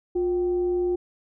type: tone with frequency modulation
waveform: sine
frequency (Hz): 356.2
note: F4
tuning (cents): +34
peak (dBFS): -21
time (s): 0.15-0.96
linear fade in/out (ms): 10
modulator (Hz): 416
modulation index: 0.21
effects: none